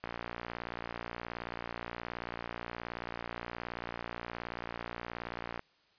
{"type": "click train", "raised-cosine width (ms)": 0.5, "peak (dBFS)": -23, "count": 327, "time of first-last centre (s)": [0.04, 5.594], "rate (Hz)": 58.7, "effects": ["white hiss -68 dBFS RMS until 5.98 s", "resampled to 11025 Hz"]}